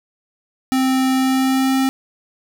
square tone with pitch glide, 261.6 to 265.3 Hz, C4 to C4, 0 to +24 cents, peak -15 dBFS, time 0.72-1.89 s, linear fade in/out 0 ms, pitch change +24 cents, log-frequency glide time 1.14-1.78 s, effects 9-bit

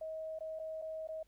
sine tone with dropouts, 635 Hz, D#5, 35 cents sharp, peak -39 dBFS, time 0.01-1.23 s, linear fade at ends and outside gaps 5 ms, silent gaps 0.389-0.406 / 0.591-0.596 / 0.817-0.821 / 1.074-1.087 s, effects added 50 Hz sine -70 dBFS peak until 1.27 s + pink hiss -75 dBFS RMS until 1.27 s

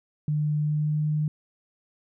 sine tone with pitch glide, 150.2 to 151.86 Hz, D3 to D#3, +39 to -42 cents, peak -22 dBFS, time 0.28-1.28 s, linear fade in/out 2 ms, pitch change +19 cents, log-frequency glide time 0.6-1.03 s, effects none

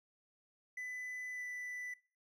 triangle tone with pitch glide, 2000 to 1985 Hz, B6 to B6, +21 to +8 cents, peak -39 dBFS, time 0.77-1.94 s, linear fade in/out 5 ms, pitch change -13 cents, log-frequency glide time 1.32-1.43 s, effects noise-tail reverb RT60 0.4 s tail -22 dB re dry

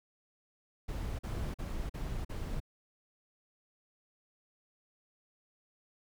brown noise bursts, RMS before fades -37 dBFS, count 5, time 0.88-2.602 s, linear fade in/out 10 ms, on 310 ms, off 43 ms, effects none

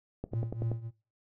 click train, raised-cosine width 2 ms, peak -22 dBFS, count 6, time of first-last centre 0.24-0.716 s, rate 10.5 Hz
triangle tone with tremolo, 114.5 Hz, A#2, 31 cents flat, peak -26 dBFS, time 0.31-0.91 s, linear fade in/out 50 ms, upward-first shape triangle, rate 3.5 Hz, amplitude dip 90%
effects noise-tail reverb RT60 0.3 s tail -18 dB re dry

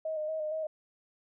sine tone with vibrato, 623 Hz, D#5, 2 cents sharp, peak -31 dBFS, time 0.05-0.67 s, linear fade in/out 5 ms, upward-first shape square, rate 4.3 Hz, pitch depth 28 cents each way, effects none

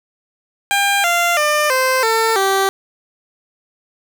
15% pulse tone with pitch steps, 800 / 692.4 / 599.3 / 518.7 / 449 / 388.6 Hz, G5 / F5 / D5 / C5 / A4 / G4, +35 / -15 / +35 / -15 / +35 / -15 cents, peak -7 dBFS, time 0.71-2.69 s, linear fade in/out 0 ms, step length 330 ms, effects none

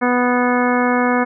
harmonic tone with a mistuned harmonic, 246.9 Hz, B3, in tune, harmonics 1 / 2 / 3 / 4 / 5 / 6 / 7 / 9, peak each -17 / -20 / -22 / -23 / -24 / -25 / -25 / -27 dBFS, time 0.01-1.25 s, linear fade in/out 20 ms, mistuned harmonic 9, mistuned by -32 cents, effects none

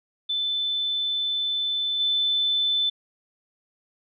sine tone with level steps, 3520 Hz, A7, in tune, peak -23 / -20 dBFS, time 0.29-2.9 s, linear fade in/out 10 ms, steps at 1.99 s, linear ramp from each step 20 ms, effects none

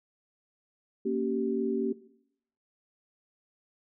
sine chord, G diminished, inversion first, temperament equal with one note detuned, 233.1 / 277.2 / 386.2 Hz, Bb3 / Db4 / G4, 0 / 0 / -26 cents, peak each -31 / -33 / -29 dBFS, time 1.05-1.93 s, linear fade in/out 10 ms, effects noise-tail reverb RT60 0.7 s tail -17 dB re dry

